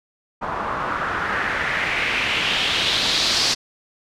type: noise with low-pass filter sweep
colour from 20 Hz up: white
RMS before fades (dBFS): -22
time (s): 0.41-3.55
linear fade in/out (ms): 20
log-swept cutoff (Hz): 1000 to 5000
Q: 2.8
effects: none